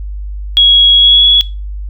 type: tone with pitch glide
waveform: sine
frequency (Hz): 3322 to 3368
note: G#7 to G#7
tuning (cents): 0 to +24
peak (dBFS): -3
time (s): 0.57-1.41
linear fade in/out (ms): 0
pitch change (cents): +24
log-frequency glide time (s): 0.95-1.25
effects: noise-tail reverb RT60 0.3 s tail -21 dB re dry + added 50 Hz sine -19 dBFS peak until 1.89 s